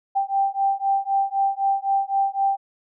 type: beating tone pair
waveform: sine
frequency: 784 / 787.9 Hz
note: G5 / G5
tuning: 0 / +9 cents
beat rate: 3.9 Hz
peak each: -22 / -22 dBFS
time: 0.15-2.57 s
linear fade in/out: 20 ms
effects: none